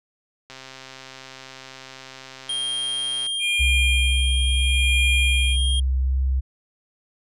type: click train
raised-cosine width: 0.2 ms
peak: -22 dBFS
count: 366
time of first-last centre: 0.5-3.265 s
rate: 132 Hz
type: tone with pitch glide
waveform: square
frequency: 3207 to 3227 Hz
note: G7 to G7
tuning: +39 to +50 cents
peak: -24 dBFS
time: 2.49-5.8 s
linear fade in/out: 5 ms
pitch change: +11 cents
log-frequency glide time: 4.13-4.53 s
type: tone with tremolo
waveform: triangle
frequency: 2414 Hz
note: D7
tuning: 47 cents sharp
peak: -18 dBFS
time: 3.39-5.57 s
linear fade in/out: 50 ms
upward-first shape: sine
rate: 0.74 Hz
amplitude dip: 80%
type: tone with vibrato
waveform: sine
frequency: 65.41 Hz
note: C2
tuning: in tune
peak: -18 dBFS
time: 3.59-6.41 s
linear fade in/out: 20 ms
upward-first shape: sine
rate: 2 Hz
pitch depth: 12 cents each way
effects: resampled to 32000 Hz